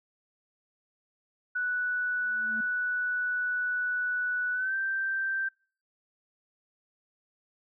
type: tone with pitch glide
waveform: sine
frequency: 1480 to 1565.3 Hz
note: F#6 to G6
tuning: 0 to -3 cents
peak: -27 dBFS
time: 1.55-5.49 s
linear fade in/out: 10 ms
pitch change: +97 cents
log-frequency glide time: 4.53-4.75 s
type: tone with exponential growth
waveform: triangle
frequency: 221.5 Hz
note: A3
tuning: 12 cents sharp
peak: -34 dBFS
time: 2.1-2.61 s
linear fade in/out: 5 ms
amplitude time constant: 110 ms
effects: noise-tail reverb RT60 0.4 s tail -25 dB re dry